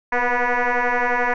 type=tone with frequency modulation; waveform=sine; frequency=493.7 Hz; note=B4; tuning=1 cent flat; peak=-16 dBFS; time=0.12-1.34 s; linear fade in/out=5 ms; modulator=244 Hz; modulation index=6.5; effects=tanh soft clip ceiling -12 dBFS